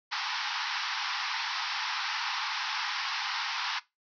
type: band-pass noise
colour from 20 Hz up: pink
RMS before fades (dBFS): -33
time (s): 0.11-3.8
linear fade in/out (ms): 20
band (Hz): 810 to 5600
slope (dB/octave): 96
effects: noise-tail reverb RT60 0.2 s tail -19 dB re dry